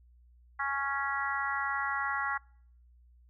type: harmonic tone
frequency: 277.2 Hz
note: C#4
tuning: in tune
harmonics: 3 / 4 / 5 / 6 / 7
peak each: -37 / -35 / -35 / -37 / -37 dBFS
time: 0.59-2.38 s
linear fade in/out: 10 ms
effects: noise-tail reverb RT60 0.6 s tail -26 dB re dry + added 60 Hz sine -57 dBFS peak until 3.29 s